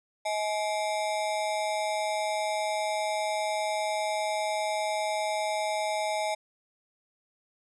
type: ring-modulated tone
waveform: square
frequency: 740 Hz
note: F#5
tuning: in tune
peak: -25 dBFS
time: 0.25-6.35 s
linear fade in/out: 10 ms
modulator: 105 Hz
effects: resampled to 24000 Hz